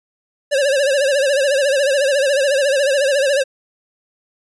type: tone with vibrato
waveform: square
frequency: 554.4 Hz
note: C#5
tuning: in tune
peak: -14 dBFS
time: 0.51-3.44 s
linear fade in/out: 20 ms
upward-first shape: sine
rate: 14 Hz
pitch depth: 100 cents each way
effects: resampled to 24000 Hz